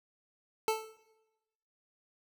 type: tone with exponential decay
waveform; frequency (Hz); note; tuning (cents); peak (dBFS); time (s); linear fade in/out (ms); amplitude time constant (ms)
25% pulse; 440; A4; 0; -21; 0.68-0.97; 1; 62
effects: noise-tail reverb RT60 1.0 s tail -18 dB re dry